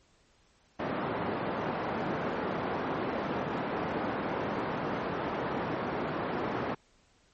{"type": "band-pass noise", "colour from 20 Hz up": "pink", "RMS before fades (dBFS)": -33, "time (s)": [0.79, 6.75], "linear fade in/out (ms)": 10, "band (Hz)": [200, 1300], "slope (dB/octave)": 12, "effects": ["pink hiss -66 dBFS RMS until 7.33 s", "MP3 32 kbps"]}